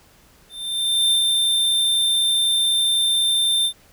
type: tone with ADSR envelope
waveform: square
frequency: 3586 Hz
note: A7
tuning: 32 cents sharp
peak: -15 dBFS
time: 0.49-3.73 s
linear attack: 620 ms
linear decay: 98 ms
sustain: -2 dB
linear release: 78 ms
effects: pink hiss -53 dBFS RMS until 3.92 s